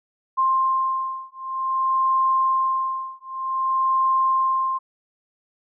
sine beating tone pair, 1054 / 1054.53 Hz, C6 / C6, +12 / +13 cents, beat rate 0.53 Hz, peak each -22 dBFS, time 0.37-4.79 s, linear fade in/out 20 ms, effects none

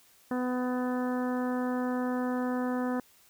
harmonic tone, 250.5 Hz, B3, 25 cents sharp, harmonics 1 / 2 / 3 / 4 / 5 / 6 / 7, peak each -29 / -35 / -39 / -41 / -43 / -45 / -46 dBFS, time 0.31-3 s, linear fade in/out 2 ms, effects white hiss -61 dBFS RMS until 3.29 s

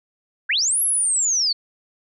sine linear two-way sweep, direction up then down, 1416 to 11360 to 4322 Hz, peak -17 dBFS, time 0.49-1.53 s, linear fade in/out 10 ms, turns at 0.82 s, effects none

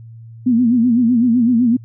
sine tone with vibrato, 239.2 Hz, A#3, 45 cents sharp, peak -10 dBFS, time 0.46-1.77 s, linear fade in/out 10 ms, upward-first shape sine, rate 7.9 Hz, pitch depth 110 cents each way, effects added 114 Hz sine -34 dBFS peak until 1.84 s

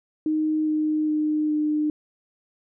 sine tone with pitch steps, 310 / 307.5 / 305 / 302.6 Hz, D#4 / D#4 / D#4 / D#4, -6 / -20 / -34 / -48 cents, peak -20 dBFS, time 0.26-1.9 s, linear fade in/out 2 ms, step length 410 ms, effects none

